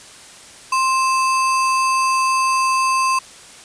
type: tone with sample-and-hold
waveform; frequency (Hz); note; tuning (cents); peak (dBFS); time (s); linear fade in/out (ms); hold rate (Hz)
sine; 1051; C6; +7; -14; 0.72-3.19; 5; 3675
effects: white hiss -41 dBFS RMS until 3.64 s + resampled to 22050 Hz